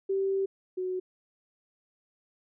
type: tone pair in turn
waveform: sine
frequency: 388.4 / 369.1 Hz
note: G4 / F#4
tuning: -16 / -4 cents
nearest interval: minor second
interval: 88 cents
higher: first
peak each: -25 / -29 dBFS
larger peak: first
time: 0.09-0.46 / 0.77-1 s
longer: first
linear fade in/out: 10 ms
effects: none